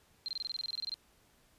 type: tone bursts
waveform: sine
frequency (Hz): 4160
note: C8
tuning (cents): -11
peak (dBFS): -34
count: 15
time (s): 0.26-0.941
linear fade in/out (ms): 0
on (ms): 23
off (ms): 24
effects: pink hiss -67 dBFS RMS until 1.58 s + resampled to 32000 Hz